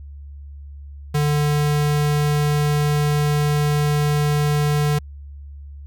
square tone, 147.8 Hz, D3, 11 cents sharp, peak -17 dBFS, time 1.14-4.99 s, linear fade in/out 10 ms, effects added 71 Hz sine -34 dBFS peak until 5.86 s

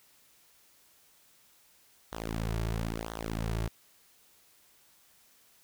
sawtooth tone with flanger, 55.6 Hz, A1, 19 cents sharp, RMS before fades -34 dBFS, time 2.12-3.68 s, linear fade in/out 5 ms, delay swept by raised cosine 0.4 to 4 ms, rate 1 Hz, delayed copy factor -0.85, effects white hiss -63 dBFS RMS until 5.63 s

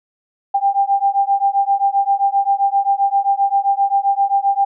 sine beating tone pair, 790 / 797.6 Hz, G5 / G5, +13 / +30 cents, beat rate 7.6 Hz, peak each -16 dBFS, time 0.54-4.65 s, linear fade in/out 10 ms, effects none

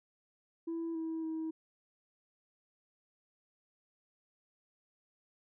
sine tone with pitch steps, 331.3 / 323.8 / 319.9 Hz, E4 / E4 / D#4, +9 / -31 / +48 cents, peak -33 dBFS, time 0.67-1.51 s, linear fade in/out 10 ms, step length 280 ms, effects tanh soft clip ceiling -33 dBFS

